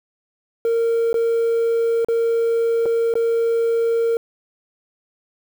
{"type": "tone with dropouts", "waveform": "triangle", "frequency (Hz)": 461.1, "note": "A#4", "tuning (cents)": -19, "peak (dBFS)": -13, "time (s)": [0.65, 4.17], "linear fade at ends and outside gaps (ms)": 1, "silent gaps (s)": [[1.13, 1.142], [2.047, 2.085], [2.857, 2.861], [3.139, 3.154]], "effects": ["tanh soft clip ceiling -10 dBFS", "7-bit"]}